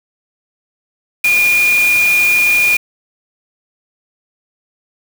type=tone in noise; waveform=sine; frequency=2428 Hz; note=D#7; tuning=43 cents flat; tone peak=-9 dBFS; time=1.24-2.77 s; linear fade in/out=5 ms; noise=white; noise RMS=-22 dBFS; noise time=1.24-2.77 s; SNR=+10 dB; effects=none